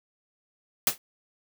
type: noise with exponential decay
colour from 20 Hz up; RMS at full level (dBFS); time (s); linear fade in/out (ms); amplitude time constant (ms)
white; -17; 0.87-0.98; 2; 22
effects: none